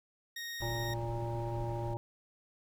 20% pulse tone, 1864.7 Hz, A#6, in tune, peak -34 dBFS, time 0.36-0.94 s, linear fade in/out 5 ms
brown noise, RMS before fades -45 dBFS, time 0.6-1.94 s, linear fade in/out 5 ms
harmonic tone, 116.54 Hz, A#2, in tune, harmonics 1 / 3 / 5 / 7 / 8, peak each -36 / -41 / -43 / -44 / -45 dBFS, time 0.62-1.97 s, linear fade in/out 0 ms
effects none

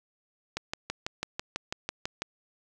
click train, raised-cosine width 0.2 ms, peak -14 dBFS, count 11, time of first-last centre 0.57-2.22 s, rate 6.06 Hz, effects none

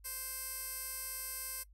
15% pulse tone with band-pass filter, 523.3 Hz, C5, in tune, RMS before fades -42 dBFS, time 0.04-1.64 s, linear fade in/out 20 ms, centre 11000 Hz, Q 2.8, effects noise-tail reverb RT60 0.1 s tail -21 dB re dry + added 50 Hz sine -57 dBFS peak until 1.73 s

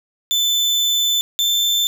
35% pulse tone pair in turn, 3520 / 3547 Hz, A7 / A7, 0 / +13 cents, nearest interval unison, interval 13 cents, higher second, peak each -13 dBFS, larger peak neither, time 0.31-1.21 / 1.39-1.87 s, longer first, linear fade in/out 0 ms, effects none

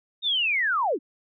sine linear sweep, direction down, 3729 to 230 Hz, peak -21 dBFS, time 0.22-0.99 s, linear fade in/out 50 ms, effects none

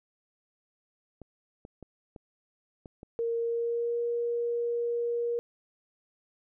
clicks, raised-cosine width 2 ms, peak -31 dBFS, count 6, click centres 1.217 / 1.651 / 1.827 / 2.162 / 2.858 / 3.031 s
sine tone with pitch glide, 463.8 to 473 Hz, A#4 to A#4, -9 to +25 cents, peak -27 dBFS, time 3.19-5.39 s, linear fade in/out 0 ms, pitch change +34 cents, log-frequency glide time 3.36-4 s
effects none

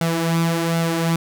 sawtooth tone with flanger, 166.2 Hz, E3, 15 cents sharp, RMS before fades -20 dBFS, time 0.01-1.16 s, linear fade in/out 2 ms, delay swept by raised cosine 1.4 to 5.2 ms, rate 1.3 Hz, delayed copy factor +0.55, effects none

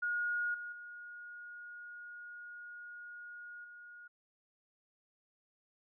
sine tone with level steps, 1438 Hz, F#6, 50 cents flat, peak -32 / -41 / -46 / -50 dBFS, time 0.02-4.08 s, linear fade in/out 10 ms, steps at 0.54 / 0.72 / 3.64 s, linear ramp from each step 5 ms, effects none

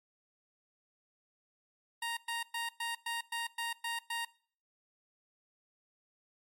15% pulse tone bursts, 932.3 Hz, A#5, in tune, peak -28 dBFS, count 9, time 2.02-4.25 s, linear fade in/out 5 ms, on 150 ms, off 110 ms, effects noise-tail reverb RT60 0.5 s tail -22 dB re dry + MP3 64 kbps

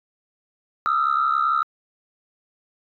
sine tone cluster, 1221 / 1288 / 1359 Hz, D#6 / E6 / F6, -33 / -41 / -48 cents, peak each -22 / -21 / -21 dBFS, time 0.86-1.63 s, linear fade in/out 0 ms, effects tanh soft clip ceiling -12 dBFS

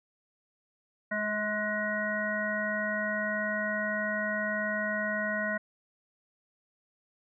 harmonic tone with a mistuned harmonic, 210.4 Hz, G#3, 23 cents sharp, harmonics 1 / 3 / 5 / 7 / 9, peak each -36 / -34 / -41 / -34 / -33 dBFS, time 1.11-5.58 s, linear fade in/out 10 ms, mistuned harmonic 3, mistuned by +20 cents, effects none

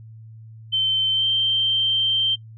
sine tone with pitch glide, 3095 to 3135 Hz, G7 to G7, -23 to -1 cents, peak -17 dBFS, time 0.72-2.36 s, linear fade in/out 20 ms, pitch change +22 cents, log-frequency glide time 1.13-1.25 s, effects noise-tail reverb RT60 0.1 s tail -22 dB re dry + added 111 Hz sine -39 dBFS peak until 2.57 s

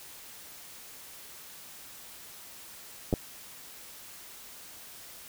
clicks, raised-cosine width 2 ms, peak -13 dBFS, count 2, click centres 3.128 / 3.138 s, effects white hiss -48 dBFS RMS until 5.28 s

